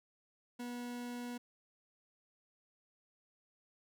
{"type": "tone", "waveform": "40% pulse", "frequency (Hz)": 243, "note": "B3", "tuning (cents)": -28, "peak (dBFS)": -40, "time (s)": [0.59, 1.38], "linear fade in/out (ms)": 10, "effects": []}